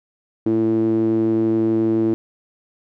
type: tone with band-pass filter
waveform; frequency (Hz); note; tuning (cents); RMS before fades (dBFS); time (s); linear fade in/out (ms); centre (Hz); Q
sawtooth; 111.6; A2; +25; -18; 0.46-2.14; 0; 310; 8.2
effects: none